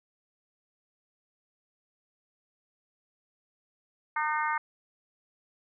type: harmonic tone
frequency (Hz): 304.7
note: D#4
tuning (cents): -36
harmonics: 3 / 4 / 5 / 6 / 7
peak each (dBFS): -30 / -32 / -34 / -36 / -37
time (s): 4.16-4.58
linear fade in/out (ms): 5
effects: none